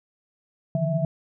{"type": "tone cluster", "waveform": "sine", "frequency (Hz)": [145.7, 156, 169.6, 656], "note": ["D3", "D#3", "E3", "E5"], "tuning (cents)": [-13, 5, 50, -9], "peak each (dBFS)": -27, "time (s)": [0.75, 1.05], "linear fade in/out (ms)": 2, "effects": []}